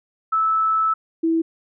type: tone pair in turn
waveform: sine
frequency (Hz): 1309 / 327.2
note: E6 / E4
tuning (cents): -13 / -13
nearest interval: 2 octaves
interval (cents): 2400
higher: first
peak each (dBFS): -16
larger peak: neither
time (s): 0.32-0.94 / 1.23-1.42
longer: first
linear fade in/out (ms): 10
effects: none